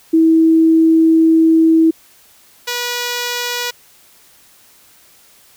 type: tone pair in turn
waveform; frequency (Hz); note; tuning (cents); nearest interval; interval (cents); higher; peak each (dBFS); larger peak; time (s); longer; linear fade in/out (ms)
sine / 5% pulse; 323.8 / 485.5; E4 / B4; -31 / -30; perfect fifth; 701; second; -7; neither; 0.13-1.91 / 2.67-3.71; first; 10
effects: white hiss -48 dBFS RMS until 5.56 s